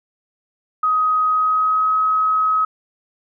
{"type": "tone with pitch glide", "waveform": "sine", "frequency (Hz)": [1258, 1274.1], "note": ["D#6", "D#6"], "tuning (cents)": [19, 41], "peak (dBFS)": -14, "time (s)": [0.83, 2.65], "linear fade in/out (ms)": 5, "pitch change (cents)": 22, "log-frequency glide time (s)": [1.28, 1.94], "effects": []}